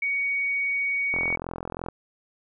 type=tone; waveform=sine; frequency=2242 Hz; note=C#7; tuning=19 cents sharp; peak=-23 dBFS; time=0.02-1.36 s; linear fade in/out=5 ms
type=click train; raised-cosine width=1 ms; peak=-18 dBFS; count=33; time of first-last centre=1.14-1.886 s; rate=42.9 Hz
effects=none